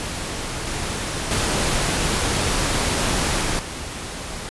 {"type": "noise with level steps", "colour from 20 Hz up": "pink", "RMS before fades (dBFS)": [-28, -26, -21, -23, -31], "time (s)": [0, 4.49], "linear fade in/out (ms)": 0, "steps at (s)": [0.67, 1.31, 3.41, 3.59], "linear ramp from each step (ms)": 2, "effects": ["resampled to 24000 Hz"]}